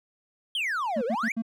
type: exponential two-way sweep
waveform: triangle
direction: down then up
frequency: 3322 to 437.8 to 2393 Hz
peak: -24 dBFS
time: 0.55-1.32 s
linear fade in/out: 2 ms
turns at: 1.05 s
type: tone bursts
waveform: triangle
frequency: 226.2 Hz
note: A3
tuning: 48 cents sharp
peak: -23 dBFS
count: 4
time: 0.96-1.422 s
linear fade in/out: 10 ms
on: 57 ms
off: 78 ms
effects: tanh soft clip ceiling -16 dBFS